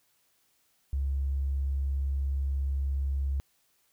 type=tone with tanh clipping; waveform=triangle; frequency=68.5 Hz; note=C#2; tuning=20 cents flat; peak=-26 dBFS; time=0.93-3.4 s; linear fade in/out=0 ms; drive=3 dB; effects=white hiss -70 dBFS RMS until 3.92 s